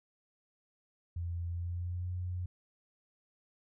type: tone with pitch glide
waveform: sine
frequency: 85.8 to 89.96 Hz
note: F2 to F#2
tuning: -30 to -48 cents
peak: -34 dBFS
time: 1.16-2.46 s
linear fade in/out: 5 ms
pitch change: +82 cents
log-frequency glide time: 1.49-2.13 s
effects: none